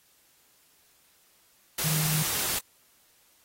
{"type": "tone in noise", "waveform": "sine", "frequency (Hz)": 155.56, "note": "D#3", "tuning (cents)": 0, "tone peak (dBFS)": -27, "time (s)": [1.84, 2.23], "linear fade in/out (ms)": 5, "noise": "white", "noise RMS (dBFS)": -29, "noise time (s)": [1.78, 2.59], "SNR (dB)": -1, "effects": ["white hiss -63 dBFS RMS until 3.44 s", "AAC 48 kbps"]}